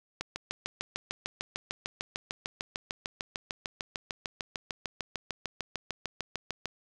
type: click train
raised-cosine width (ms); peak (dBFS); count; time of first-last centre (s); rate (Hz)
0.2; -16; 44; 0.21-6.657; 6.67
effects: none